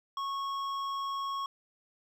sine tone with hard clipping, 1100 Hz, C#6, 14 cents flat, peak -34 dBFS, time 0.17-1.46 s, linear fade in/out 2 ms, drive 9 dB, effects none

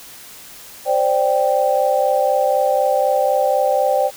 sine chord, C suspended second, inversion none, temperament equal, 523.3 / 587.3 / 784 Hz, C5 / D5 / G5, 0 / 0 / 0 cents, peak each -18 dBFS, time 0.85-4.11 s, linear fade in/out 50 ms, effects white hiss -39 dBFS RMS until 4.16 s

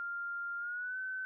sine tone with pitch glide, 1396.9 to 1523.3 Hz, F6 to F#6, 0 to +50 cents, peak -36 dBFS, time 0-1.25 s, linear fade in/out 0 ms, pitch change +150 cents, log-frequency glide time 0.58-0.98 s, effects none

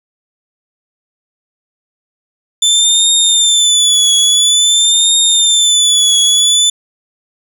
25% pulse tone with vibrato, 3520 Hz, A7, in tune, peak -3 dBFS, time 2.62-6.7 s, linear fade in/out 5 ms, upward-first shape triangle, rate 0.49 Hz, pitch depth 82 cents each way, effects none

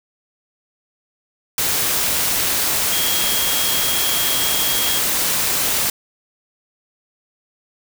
sine tone in noise, 3265 Hz, G#7, 30 cents flat, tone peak -24 dBFS, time 2.92-4.99 s, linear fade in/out 2 ms, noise white, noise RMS -19 dBFS, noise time 1.58-5.9 s, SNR -8 dB, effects none

